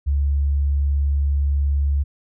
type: tone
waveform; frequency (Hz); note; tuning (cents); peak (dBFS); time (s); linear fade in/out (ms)
sine; 70.7; C#2; +35; -16; 0.06-2.04; 20
effects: none